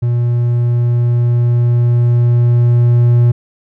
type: tone with level ramp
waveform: triangle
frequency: 120 Hz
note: B2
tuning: 49 cents flat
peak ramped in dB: -9 to -4 dBFS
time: 0.02-3.32 s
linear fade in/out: 10 ms
effects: none